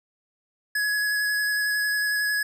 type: tone with vibrato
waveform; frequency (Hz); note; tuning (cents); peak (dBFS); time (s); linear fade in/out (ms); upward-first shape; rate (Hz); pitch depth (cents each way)
square; 1683; G#6; +23; -23; 0.75-2.43; 5; square; 11; 11
effects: none